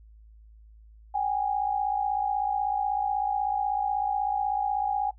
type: tone pair together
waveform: sine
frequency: 766.8 / 823 Hz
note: G5 / G#5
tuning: -38 / -16 cents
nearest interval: minor second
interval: 122 cents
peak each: -29 / -26 dBFS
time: 1.14-5.11 s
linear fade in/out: 10 ms
effects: noise-tail reverb RT60 0.1 s tail -17 dB re dry + added 54 Hz sine -49 dBFS peak until 5.18 s